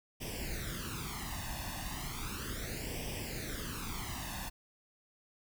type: noise with flanger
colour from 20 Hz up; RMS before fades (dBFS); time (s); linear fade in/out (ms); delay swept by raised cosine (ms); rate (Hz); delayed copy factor
pink; -40; 0.2-4.5; 20; 0.36 to 1.13; 0.35; +0.8
effects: none